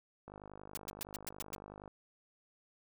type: click train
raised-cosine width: 1 ms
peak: -35 dBFS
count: 82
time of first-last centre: 0.28-1.878 s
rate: 50.7 Hz
type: noise bursts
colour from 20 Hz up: white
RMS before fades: -41 dBFS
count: 7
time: 0.75-1.55 s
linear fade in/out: 0 ms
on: 20 ms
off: 110 ms
effects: none